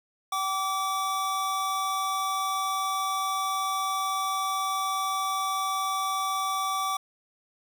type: tone pair together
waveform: square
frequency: 766 / 1159.1 Hz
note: G5 / D6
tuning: -40 / -23 cents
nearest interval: perfect fifth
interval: 717 cents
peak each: -33 / -28 dBFS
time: 0.32-6.97 s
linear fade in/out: 5 ms
effects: none